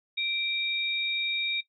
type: tone pair together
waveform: sine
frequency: 2349 / 3729 Hz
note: D7 / A#7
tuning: 0 / 0 cents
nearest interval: minor sixth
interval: 800 cents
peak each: -31 / -28 dBFS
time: 0.17-1.61 s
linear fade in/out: 10 ms
effects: noise-tail reverb RT60 0.1 s tail -18 dB re dry